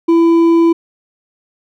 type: tone with hard clipping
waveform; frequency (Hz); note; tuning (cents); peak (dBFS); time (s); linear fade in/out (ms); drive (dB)
triangle; 333.7; E4; +21; -8; 0.08-0.73; 10; 8
effects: none